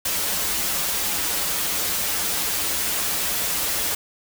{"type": "noise with comb filter", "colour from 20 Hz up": "white", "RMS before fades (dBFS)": -24, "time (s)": [0.05, 3.95], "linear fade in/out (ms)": 5, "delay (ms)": 7.9, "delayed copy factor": -0.7, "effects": []}